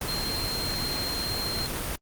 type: tone in noise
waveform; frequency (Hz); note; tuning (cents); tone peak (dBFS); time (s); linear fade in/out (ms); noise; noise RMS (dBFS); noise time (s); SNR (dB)
sine; 4186; C8; 0; -30; 0.08-1.67; 5; pink; -31; 0.01-1.96; -2
effects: Opus 24 kbps